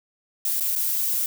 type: noise with dropouts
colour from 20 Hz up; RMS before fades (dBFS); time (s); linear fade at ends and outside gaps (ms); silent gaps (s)
violet; -24; 0.45-1.26; 2; 0.6-0.606 / 0.753-0.76
effects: none